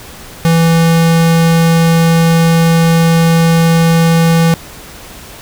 square tone, 165.5 Hz, E3, 7 cents sharp, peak -7 dBFS, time 0.45-4.54 s, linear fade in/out 0 ms, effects pink hiss -32 dBFS RMS until 5.41 s

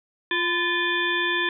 harmonic tone with a mistuned harmonic, 349.2 Hz, F4, in tune, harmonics 1 / 3 / 5 / 7 / 9 / 10, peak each -29 / -30 / -24 / -31 / -35 / -29 dBFS, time 0.31-1.49 s, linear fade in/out 2 ms, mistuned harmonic 3, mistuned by -55 cents, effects none

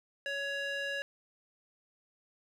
square tone with band-pass filter, 559 Hz, C#5, 14 cents sharp, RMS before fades -36 dBFS, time 0.26-1.02 s, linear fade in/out 0 ms, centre 2100 Hz, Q 1.7, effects none

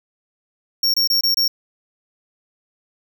square tone bursts, 5520 Hz, F8, 21 cents flat, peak -15 dBFS, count 5, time 0.83-1.48 s, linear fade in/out 5 ms, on 110 ms, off 25 ms, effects none

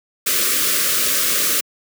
white band-stop noise, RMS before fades -18 dBFS, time 0.26-1.61 s, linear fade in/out 10 ms, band 620 to 1100 Hz, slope 96 dB/octave, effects high-pass 200 Hz 12 dB/octave

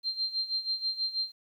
sine tone with tremolo, 4163 Hz, C8, 10 cents flat, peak -26 dBFS, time 0.03-1.32 s, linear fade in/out 50 ms, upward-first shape sine, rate 6.2 Hz, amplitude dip 80%, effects 11-bit

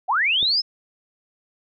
sine linear sweep, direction up, 667 to 5274 Hz, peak -17 dBFS, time 0.08-0.62 s, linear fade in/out 20 ms
click, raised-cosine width 2 ms, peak -22 dBFS, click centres 0.428 s
effects none

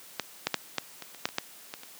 clicks, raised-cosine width 0.2 ms, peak -11 / -8 / -7 / -9 / -21 / -28 / -8 / -23 / -9 / -19 / -26 dBFS, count 11, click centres 0.197 / 0.47 / 0.543 / 0.783 / 1.023 / 1.147 / 1.255 / 1.289 / 1.384 / 1.739 / 1.834 s, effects white hiss -50 dBFS RMS until 1.99 s + high-pass 150 Hz 12 dB/octave

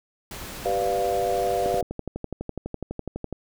pink noise, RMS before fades -37 dBFS, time 0.31-1.81 s, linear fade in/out 2 ms
sine chord, G dominant seventh, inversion none, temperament equal with one note detuned, 387.3 / 493.9 / 587.3 / 698.5 Hz, G4 / B4 / D5 / F5, -21 / 0 / 0 / 0 cents, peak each -29 / -27 / -29 / -25 dBFS, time 0.65-1.82 s, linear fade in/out 10 ms
click train, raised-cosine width 2 ms, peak -17 dBFS, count 21, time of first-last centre 1.66-3.327 s, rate 12 Hz
effects none

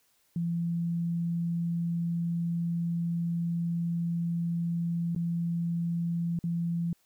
sine tone with dropouts, 169.6 Hz, E3, 50 cents sharp, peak -27 dBFS, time 0.36-6.93 s, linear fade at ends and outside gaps 2 ms, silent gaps 5.15-5.161 / 6.39-6.439 s, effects white hiss -69 dBFS RMS until 7.05 s

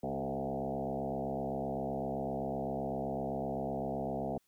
sine tone with frequency modulation, 447.6 Hz, A4, 30 cents sharp, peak -33 dBFS, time 0.03-4.38 s, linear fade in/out 5 ms, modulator 67.8 Hz, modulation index 4.6, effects white hiss -75 dBFS RMS until 4.47 s

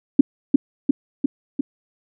sine tone with echo, 277.2 Hz, C#4, in tune, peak -4 dBFS, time 0.19-0.21 s, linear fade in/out 5 ms, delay 350 ms, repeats 4, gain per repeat -3 dB, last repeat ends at 1.61 s, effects none

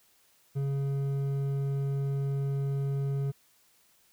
triangle tone with hard clipping, 138.5 Hz, C#3, 1 cent flat, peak -29 dBFS, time 0.55-3.32 s, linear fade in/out 20 ms, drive 10 dB, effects white hiss -65 dBFS RMS until 4.12 s

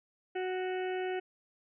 harmonic tone, 370 Hz, F#4, in tune, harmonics 1 / 2 / 4 / 5 / 6 / 7 / 8, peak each -33 / -39 / -45 / -47 / -49 / -50 / -51 dBFS, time 0.35-1.2 s, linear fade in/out 10 ms, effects none

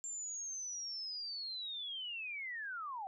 sine linear sweep, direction down, 7360 to 740 Hz, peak -40 dBFS, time 0.04-3.07 s, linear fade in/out 0 ms, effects none

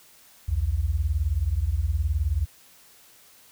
sine beating tone pair, 63.1 / 82.1 Hz, B1 / E2, +38 / -6 cents, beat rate 19 Hz, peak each -25 / -24 dBFS, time 0.48-2.46 s, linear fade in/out 10 ms, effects white hiss -54 dBFS RMS until 3.51 s

